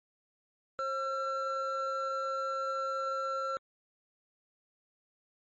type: tone pair together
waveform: triangle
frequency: 535.8 / 1352 Hz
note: C5 / E6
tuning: +41 / +43 cents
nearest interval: octave + major third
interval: 1602 cents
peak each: -34 / -31 dBFS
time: 0.79-3.57 s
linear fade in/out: 0 ms
effects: MP3 32 kbps